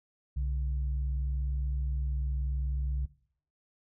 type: tone pair together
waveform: sine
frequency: 64 / 143.26 Hz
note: C2 / D3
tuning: -38 / -43 cents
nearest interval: octave + major second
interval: 1395 cents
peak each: -29 / -39 dBFS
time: 0.36-3.06 s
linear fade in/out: 10 ms
effects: noise-tail reverb RT60 0.6 s tail -19 dB re dry

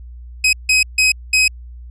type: tone bursts at uneven times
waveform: sawtooth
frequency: 2531 Hz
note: D#7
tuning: 29 cents sharp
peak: -7 dBFS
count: 4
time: 0.44-0.53 / 0.69-0.83 / 0.98-1.12 / 1.33-1.48 s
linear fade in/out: 5 ms
effects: added 60 Hz sine -32 dBFS peak until 1.9 s + resampled to 22050 Hz

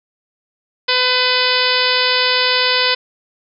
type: harmonic tone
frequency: 503 Hz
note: B4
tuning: 32 cents sharp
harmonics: 1 / 2 / 3 / 4 / 5 / 6 / 7 / 8 / 9 / 10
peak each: -22 / -22 / -22 / -22 / -22 / -22 / -22 / -22 / -22 / -22 dBFS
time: 0.88-2.95 s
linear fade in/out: 10 ms
effects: none

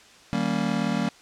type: chord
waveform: square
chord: Eb dominant seventh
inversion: none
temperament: just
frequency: 155.56 / 194.45 / 233.3 / 280 Hz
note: Eb3 / G3 / Bb3 / Db4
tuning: 0 / -14 / +2 / +18 cents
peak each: -32 / -28 / -28 / -32 dBFS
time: 0.33-1.09 s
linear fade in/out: 0 ms
effects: white hiss -51 dBFS RMS until 1.21 s + low-pass 6000 Hz 12 dB/octave

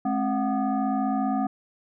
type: tone with frequency modulation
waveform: sine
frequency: 267 Hz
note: C4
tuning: 35 cents sharp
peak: -22 dBFS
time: 0.05-1.47 s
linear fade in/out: 5 ms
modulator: 479 Hz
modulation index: 1.3
effects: none

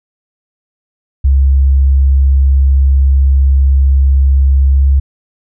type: tone with pitch glide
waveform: sine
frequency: 67.8 to 68.47 Hz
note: C#2 to C#2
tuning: -38 to -21 cents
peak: -5 dBFS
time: 1.24-5 s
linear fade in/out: 10 ms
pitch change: +17 cents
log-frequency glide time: 4.69-4.86 s
effects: none

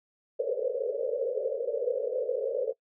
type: band-pass noise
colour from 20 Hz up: white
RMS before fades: -30 dBFS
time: 0.39-2.73 s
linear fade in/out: 10 ms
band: 440 to 560 Hz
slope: 96 dB/octave
effects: noise-tail reverb RT60 0.1 s tail -20 dB re dry

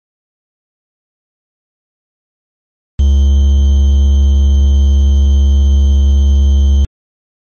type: tone with quantisation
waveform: triangle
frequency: 69.3 Hz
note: C#2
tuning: in tune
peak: -3 dBFS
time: 2.99-6.85 s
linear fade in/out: 5 ms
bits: 5
effects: MP3 32 kbps

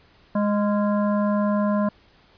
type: harmonic tone with a mistuned harmonic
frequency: 206.6 Hz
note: G#3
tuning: 9 cents flat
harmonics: 1 / 3 / 5 / 7 / 8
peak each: -20 / -25 / -29 / -38 / -41 dBFS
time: 0.35-1.89 s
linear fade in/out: 5 ms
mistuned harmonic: 7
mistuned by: -71 cents
effects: pink hiss -56 dBFS RMS until 2.37 s + resampled to 11025 Hz

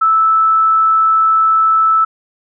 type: tone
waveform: sine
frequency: 1313 Hz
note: E6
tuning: 7 cents flat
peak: -8 dBFS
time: 0.01-2.05 s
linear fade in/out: 10 ms
effects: none

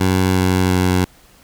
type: tone with pitch steps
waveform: 15% pulse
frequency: 93.2 / 92.4 / 91.6 Hz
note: F#2 / F#2 / F#2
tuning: +13 / -2 / -17 cents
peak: -7 dBFS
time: 0-1.05 s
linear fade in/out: 10 ms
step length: 350 ms
effects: pink hiss -49 dBFS RMS until 1.43 s

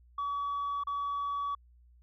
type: tone with dropouts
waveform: sine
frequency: 1137 Hz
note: C#6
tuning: 44 cents sharp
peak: -29 dBFS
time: 0.18-1.55 s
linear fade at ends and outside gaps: 5 ms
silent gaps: 0.837-0.87 s
effects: tanh soft clip ceiling -29 dBFS + added 60 Hz sine -57 dBFS peak until 2.02 s

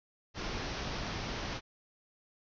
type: low-pass noise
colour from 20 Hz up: pink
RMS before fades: -38 dBFS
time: 0.34-1.61 s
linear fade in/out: 50 ms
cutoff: 6000 Hz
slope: 96 dB/octave
effects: none

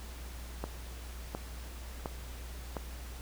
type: click train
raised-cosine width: 1 ms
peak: -21 dBFS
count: 4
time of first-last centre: 0.64-2.768 s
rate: 1.41 Hz
effects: added 60 Hz sine -42 dBFS peak until 3.21 s + pink hiss -50 dBFS RMS until 3.21 s

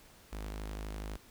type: tone with notch filter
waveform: sawtooth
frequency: 52.1 Hz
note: G#1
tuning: 6 cents sharp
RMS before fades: -41 dBFS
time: 0.32-1.17 s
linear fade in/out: 10 ms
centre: 120 Hz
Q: 1.4
effects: pink hiss -59 dBFS RMS until 1.3 s

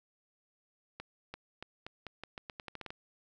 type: accelerating click train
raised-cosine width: 0.3 ms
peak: -26 dBFS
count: 14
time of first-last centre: 1-2.905 s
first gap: 340 ms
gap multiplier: 0.84
effects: none

